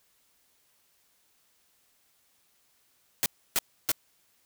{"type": "noise bursts", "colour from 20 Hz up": "white", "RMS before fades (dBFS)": -25, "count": 3, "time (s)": [3.23, 3.917], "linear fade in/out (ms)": 0, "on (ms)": 29, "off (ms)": 300, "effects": ["white hiss -68 dBFS RMS until 4.45 s"]}